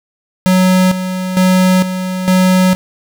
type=tone with tremolo; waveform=square; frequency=185 Hz; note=F#3; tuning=in tune; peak=-8 dBFS; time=0.46-2.75 s; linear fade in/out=0 ms; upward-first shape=square; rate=1.1 Hz; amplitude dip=65%; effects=none